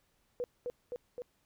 sine tone with echo, 490 Hz, B4, 14 cents flat, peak -32 dBFS, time 0.4-0.44 s, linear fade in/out 0 ms, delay 260 ms, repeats 3, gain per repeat -2 dB, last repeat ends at 1.22 s, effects pink hiss -74 dBFS RMS until 1.45 s

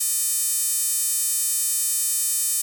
sawtooth tone with high-pass filter, 610 Hz, D#5, 34 cents flat, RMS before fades -23 dBFS, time 0-2.62 s, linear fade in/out 10 ms, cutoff 8700 Hz, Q 2.1, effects none

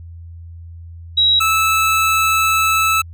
sine / 25% pulse tone pair in turn, 3857 / 1309.6 Hz, B7 / E6, -42 / -12 cents, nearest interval octave + perfect fifth, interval 1870 cents, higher first, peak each -10 / -9 dBFS, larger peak second, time 1.17-1.4 / 1.4-3.02 s, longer second, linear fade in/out 10 ms, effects added 84 Hz sine -32 dBFS peak until 3.13 s

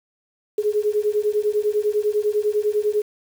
sine beating tone pair, 415.3 / 425.3 Hz, G#4 / G#4, 0 / +41 cents, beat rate 10 Hz, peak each -21 dBFS, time 0.58-3.02 s, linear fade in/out 5 ms, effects 7-bit

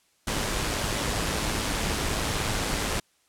pink noise with amplitude modulation, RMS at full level -26 dBFS, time 0.27-3 s, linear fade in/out 5 ms, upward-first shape sine, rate 107 Hz, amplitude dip 35%, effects white hiss -66 dBFS RMS until 3.28 s + low-pass 10000 Hz 12 dB/octave

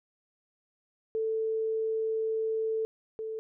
sine tone pair in turn, 442.7 / 441 Hz, A4 / A4, +11 / +4 cents, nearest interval unison, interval 7 cents, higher first, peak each -27 / -33 dBFS, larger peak first, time 1.15-2.85 / 3.19-3.39 s, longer first, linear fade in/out 0 ms, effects none

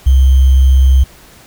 sine tone with sample-and-hold, 66 Hz, C2, 16 cents sharp, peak -4 dBFS, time 0.06-1.04 s, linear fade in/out 10 ms, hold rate 3150 Hz, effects pink hiss -41 dBFS RMS until 1.46 s

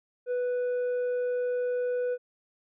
sine tone with tanh clipping, 493.9 Hz, B4, in tune, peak -27 dBFS, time 0.26-2.18 s, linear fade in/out 50 ms, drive 4 dB, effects none

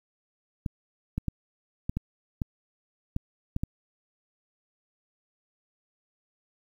clicks, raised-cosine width 5 ms, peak -16 dBFS, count 9, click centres 0.662 / 1.18 / 1.283 / 1.895 / 1.97 / 2.418 / 3.164 / 3.564 / 3.635 s, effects 9-bit

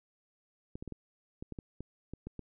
clicks, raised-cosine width 3 ms, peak -28 dBFS, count 11, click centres 0.755 / 0.825 / 0.877 / 0.923 / 1.425 / 1.523 / 1.588 / 1.806 / 2.136 / 2.27 / 2.393 s, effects none

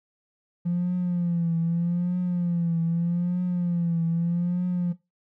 triangle tone with vibrato, 172.8 Hz, F3, 18 cents flat, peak -18 dBFS, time 0.65-4.93 s, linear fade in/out 20 ms, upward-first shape triangle, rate 0.81 Hz, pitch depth 77 cents each way, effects noise-tail reverb RT60 0.2 s tail -18 dB re dry + tanh soft clip ceiling -20 dBFS

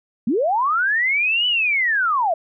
sine linear two-way sweep, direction up then down, 197.2 to 2996 to 621 Hz, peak -16 dBFS, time 0.27-2.34 s, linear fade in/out 5 ms, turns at 1.47 s, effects none

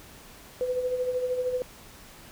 sine tone with tremolo, 502 Hz, B4, 28 cents sharp, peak -23 dBFS, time 0.61-1.62 s, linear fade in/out 0 ms, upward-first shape sine, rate 13 Hz, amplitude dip 55%, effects pink hiss -49 dBFS RMS until 2.31 s

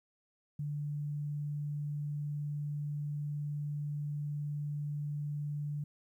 sine tone, 146.83 Hz, D3, in tune, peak -34 dBFS, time 0.59-5.84 s, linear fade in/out 5 ms, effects 12-bit

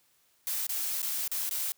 blue noise with dropouts, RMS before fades -32 dBFS, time 0.47-1.72 s, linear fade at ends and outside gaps 1 ms, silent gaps 0.668-0.692 / 1.019-1.028 / 1.278-1.315 / 1.493-1.51 s, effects white hiss -68 dBFS RMS until 1.77 s

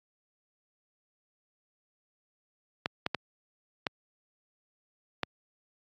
clicks, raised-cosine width 0.3 ms, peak -12 dBFS, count 5, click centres 2.859 / 3.064 / 3.147 / 3.868 / 5.233 s, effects high-pass 100 Hz 12 dB/octave + AAC 64 kbps

